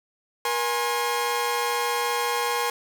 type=tone cluster; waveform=sawtooth; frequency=477.5 / 830 / 1069 Hz; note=A#4 / G#5 / C6; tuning=+42 / -1 / +37 cents; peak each=-24 dBFS; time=0.45-2.7 s; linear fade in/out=2 ms; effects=none